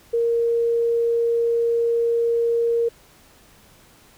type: tone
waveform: sine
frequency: 466.2 Hz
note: A#4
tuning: in tune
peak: -17 dBFS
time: 0.13-2.89 s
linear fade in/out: 10 ms
effects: pink hiss -52 dBFS RMS until 4.17 s